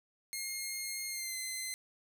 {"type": "tone with pitch glide", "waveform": "10% pulse", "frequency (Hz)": [2138, 2058], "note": ["C7", "C7"], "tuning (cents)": [37, -29], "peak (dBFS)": -28, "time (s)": [0.33, 1.74], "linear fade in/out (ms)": 0, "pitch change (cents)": -66, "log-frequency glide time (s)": [1.09, 1.36], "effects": []}